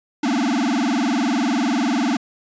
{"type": "tone with vibrato", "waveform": "square", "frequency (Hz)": 261.6, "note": "C4", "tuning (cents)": 0, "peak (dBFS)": -18, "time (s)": [0.23, 2.17], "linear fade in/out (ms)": 5, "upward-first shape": "sine", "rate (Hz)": 20, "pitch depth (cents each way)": 280, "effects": ["resampled to 16000 Hz"]}